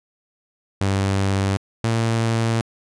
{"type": "tone pair in turn", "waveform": "sawtooth", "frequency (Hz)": [97.7, 113.95], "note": ["G2", "A#2"], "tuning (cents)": [-5, -39], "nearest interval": "minor third", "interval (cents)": 266, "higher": "second", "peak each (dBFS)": -14, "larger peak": "neither", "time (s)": [[0.81, 1.57], [1.84, 2.61]], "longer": "second", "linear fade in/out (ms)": 0, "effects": ["resampled to 22050 Hz"]}